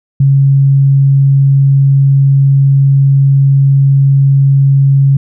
sine tone, 137.6 Hz, C#3, 12 cents flat, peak -4 dBFS, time 0.2-5.17 s, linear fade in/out 5 ms, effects none

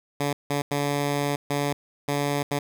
10% pulse tone bursts at uneven times, 143.5 Hz, D3, 40 cents flat, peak -15 dBFS, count 6, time 0.2-0.33 / 0.5-0.62 / 0.71-1.36 / 1.5-1.73 / 2.08-2.43 / 2.51-2.59 s, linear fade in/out 5 ms, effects none

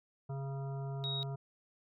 harmonic tone, 137 Hz, C#3, 20 cents flat, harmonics 1 / 3 / 5 / 7 / 9 / 10, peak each -37 / -48 / -49 / -54 / -59 / -61 dBFS, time 0.29-1.36 s, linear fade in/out 10 ms
sine tone, 3785 Hz, A#7, 26 cents sharp, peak -36 dBFS, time 1.04-1.23 s, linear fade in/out 0 ms
effects none

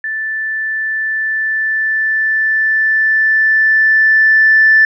sine tone with level ramp, 1760 Hz, A6, in tune, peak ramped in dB -17 to -4 dBFS, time 0.04-4.85 s, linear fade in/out 2 ms, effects tanh soft clip ceiling 0 dBFS

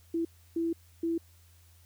sine tone bursts at uneven times, 332.5 Hz, E4, 15 cents sharp, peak -27 dBFS, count 3, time 0.14-0.25 / 0.56-0.73 / 1.03-1.18 s, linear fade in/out 5 ms, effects added 85 Hz sine -57 dBFS peak until 1.85 s + white hiss -64 dBFS RMS until 1.85 s

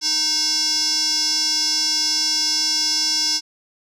square tone with band-pass filter, 309.3 Hz, D#4, 10 cents flat, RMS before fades -20 dBFS, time 0.01-3.41 s, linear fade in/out 50 ms, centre 5300 Hz, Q 8.8, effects none

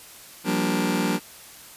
sawtooth chord, G minor seventh, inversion third, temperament just, 176.4 / 196 / 235.2 / 294 Hz, F3 / G3 / Bb3 / D4, +18 / 0 / +16 / +2 cents, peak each -23 dBFS, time 0.44-1.2 s, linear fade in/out 50 ms, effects white hiss -45 dBFS RMS until 1.76 s + resampled to 32000 Hz

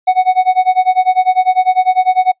triangle tone with tremolo, 742 Hz, F#5, 5 cents sharp, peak -3 dBFS, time 0.07-2.32 s, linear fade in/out 10 ms, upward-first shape sine, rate 10 Hz, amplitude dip 95%, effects noise-tail reverb RT60 0.1 s tail -25 dB re dry + resampled to 8000 Hz

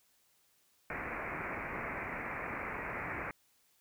white low-pass noise, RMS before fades -40 dBFS, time 0.9-3.31 s, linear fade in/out 2 ms, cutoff 2400 Hz, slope 96 dB/octave, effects white hiss -71 dBFS RMS until 3.8 s

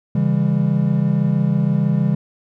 triangle chord, C# diminished, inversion none, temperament equal with one note detuned, 138.59 / 164.81 / 200.3 Hz, C#3 / E3 / G3, 0 / 0 / +38 cents, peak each -17 dBFS, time 0.15-2.15 s, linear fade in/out 5 ms, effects none

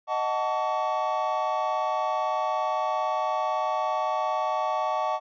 triangle chord, D# half-diminished seventh, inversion none, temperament equal with one note detuned, 622.3 / 740 / 880 / 1134.6 Hz, D#5 / F#5 / A5 / C#6, 0 / 0 / 0 / +40 cents, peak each -28 dBFS, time 0.07-5.2 s, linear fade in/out 50 ms, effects resampled to 16000 Hz

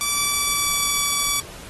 5% pulse tone with pitch glide, 1158 to 1146.7 Hz, D6 to D6, -25 to -42 cents, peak -9 dBFS, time 0.01-1.4 s, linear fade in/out 0 ms, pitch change -17 cents, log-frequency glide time 0.13-1.06 s, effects pink hiss -40 dBFS RMS until 1.69 s + AAC 32 kbps

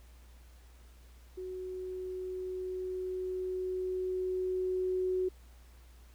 sine tone with level ramp, 370 Hz, F#4, in tune, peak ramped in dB -38 to -28 dBFS, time 1.37-5.29 s, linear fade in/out 10 ms, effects added 60 Hz sine -53 dBFS peak until 6.14 s + pink hiss -64 dBFS RMS until 6.14 s

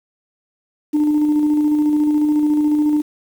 sine tone with tremolo, 299.7 Hz, D4, 35 cents sharp, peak -10 dBFS, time 0.93-3.02 s, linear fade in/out 20 ms, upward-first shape square, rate 14 Hz, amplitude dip 30%, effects tanh soft clip ceiling -10 dBFS + 7-bit

